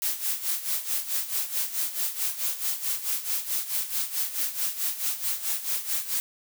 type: noise with tremolo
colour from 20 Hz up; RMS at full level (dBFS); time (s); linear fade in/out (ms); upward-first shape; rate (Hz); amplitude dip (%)
blue; -26; 0.02-6.2; 0; sine; 4.6; 75
effects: none